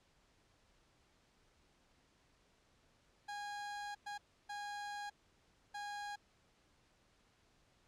30% pulse tone bursts at uneven times, 821 Hz, G#5, 20 cents flat, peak -40 dBFS, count 4, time 3.28-3.95 / 4.06-4.18 / 4.49-5.1 / 5.74-6.16 s, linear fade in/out 10 ms, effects pink hiss -72 dBFS RMS until 7.87 s + low-pass 7000 Hz 12 dB/octave

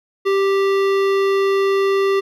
sine tone with hard clipping, 392 Hz, G4, in tune, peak -16 dBFS, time 0.25-2.21 s, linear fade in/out 20 ms, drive 16 dB, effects none

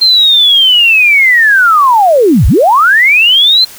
sine linear two-way sweep, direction down then up, 4183 to 43.65 to 4183 Hz, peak -3 dBFS, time 0.01-3.65 s, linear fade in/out 10 ms, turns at 2.47 s, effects white hiss -32 dBFS RMS until 3.78 s

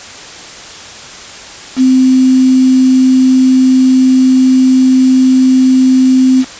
sine tone with quantisation, 258.9 Hz, C4, 18 cents flat, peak -4 dBFS, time 1.76-6.45 s, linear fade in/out 50 ms, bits 4, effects white hiss -29 dBFS RMS until 6.59 s + resampled to 16000 Hz

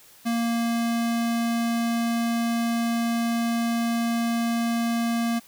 square tone, 232.6 Hz, A#3, 4 cents flat, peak -23 dBFS, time 0.25-5.4 s, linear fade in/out 20 ms, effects white hiss -52 dBFS RMS until 5.47 s

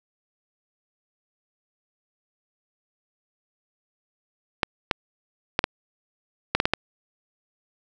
clicks, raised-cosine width 0.3 ms, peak -3 dBFS, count 8, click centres 4.632 / 4.912 / 5.591 / 5.641 / 6.55 / 6.601 / 6.655 / 6.736 s, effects none

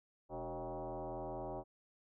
sine tone with frequency modulation, 123.47 Hz, B2, in tune, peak -40 dBFS, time 0.29-1.64 s, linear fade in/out 50 ms, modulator 166 Hz, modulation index 4.7, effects none

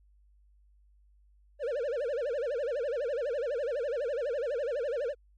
triangle tone with vibrato, 524 Hz, C5, 2 cents sharp, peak -27 dBFS, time 1.59-5.15 s, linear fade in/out 50 ms, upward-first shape sine, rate 12 Hz, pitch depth 240 cents each way, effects added 50 Hz sine -59 dBFS peak until 5.37 s + MP3 48 kbps

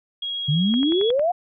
sine tone with pitch glide, 3296 to 3352 Hz, G#7 to G#7, -14 to +15 cents, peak -25 dBFS, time 0.22-1.11 s, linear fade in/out 5 ms, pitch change +29 cents, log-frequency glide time 0.82-0.96 s
sine exponential sweep, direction up, 138.59 to 739 Hz, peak -17 dBFS, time 0.48-1.32 s, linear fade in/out 10 ms
click train, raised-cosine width 0.5 ms, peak -20 dBFS, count 6, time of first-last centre 0.74-1.195 s, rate 11 Hz
effects none

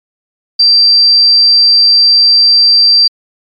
sine tone, 4699 Hz, D8, in tune, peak -3 dBFS, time 0.59-3.08 s, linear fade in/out 10 ms, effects MP3 64 kbps

